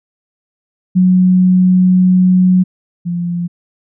sine tone pair in turn, 183.5 / 173.67 Hz, F#3 / F3, -14 / -9 cents, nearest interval minor second, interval 95 cents, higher first, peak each -6 / -15 dBFS, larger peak first, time 0.95-2.64 / 3.05-3.48 s, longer first, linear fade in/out 20 ms, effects none

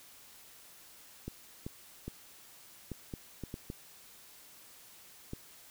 clicks, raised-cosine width 3 ms, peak -26 dBFS, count 9, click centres 1.28 / 1.665 / 2.08 / 2.917 / 3.138 / 3.437 / 3.541 / 3.701 / 5.334 s, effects white hiss -56 dBFS RMS until 5.7 s

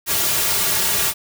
white noise with comb filter, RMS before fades -19 dBFS, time 0.06-1.14 s, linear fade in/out 50 ms, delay 3.9 ms, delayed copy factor -0.95, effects none

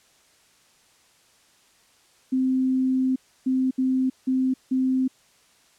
sine tone bursts at uneven times, 259.9 Hz, C4, 11 cents flat, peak -19 dBFS, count 5, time 2.32-3.16 / 3.46-3.71 / 3.78-4.1 / 4.27-4.54 / 4.71-5.08 s, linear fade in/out 10 ms, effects white hiss -59 dBFS RMS until 5.78 s + low-pass 9000 Hz 12 dB/octave

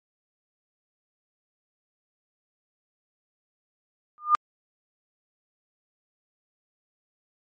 sine tone with exponential growth, 1210 Hz, D#6, 49 cents flat, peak -11 dBFS, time 4.18-4.35 s, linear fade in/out 0 ms, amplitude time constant 35 ms, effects MP3 32 kbps

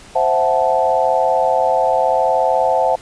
sine chord, F# half-diminished seventh, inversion second, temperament equal with one note detuned, 523.3 / 659.3 / 740 / 873.9 Hz, C5 / E5 / F#5 / A5, 0 / 0 / 0 / -12 cents, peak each -18 dBFS, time 0.15-2.96 s, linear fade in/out 10 ms, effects pink hiss -41 dBFS RMS until 3.01 s + resampled to 22050 Hz

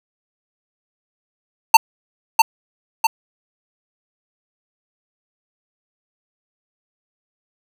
square tone with echo, 897 Hz, A5, 33 cents sharp, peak -3 dBFS, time 1.74-1.77 s, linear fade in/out 5 ms, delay 650 ms, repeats 2, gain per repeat -5 dB, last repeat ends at 3.07 s, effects none

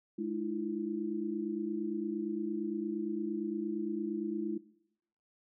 sine tone cluster, 211.3 / 309.8 / 338.5 Hz, G#3 / D#4 / E4, +30 / -7 / +46 cents, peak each -37 / -39 / -36 dBFS, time 0.18-4.58 s, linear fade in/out 10 ms, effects noise-tail reverb RT60 0.8 s tail -19 dB re dry

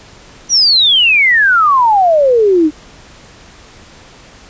sine exponential sweep, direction down, 5960 to 293.7 Hz, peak -6 dBFS, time 0.49-2.71 s, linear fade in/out 50 ms, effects pink hiss -39 dBFS RMS until 4.49 s + resampled to 16000 Hz

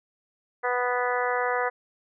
harmonic tone, 246.9 Hz, B3, in tune, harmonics 2 / 3 / 4 / 5 / 6 / 7 / 8, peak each -28 / -30 / -31 / -32 / -33 / -33 / -34 dBFS, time 0.63-1.7 s, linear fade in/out 20 ms, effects none

